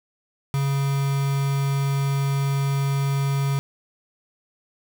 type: tone with quantisation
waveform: triangle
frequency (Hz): 138.59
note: C#3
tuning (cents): 0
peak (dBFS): -18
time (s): 0.54-3.59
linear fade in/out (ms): 0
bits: 5
effects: none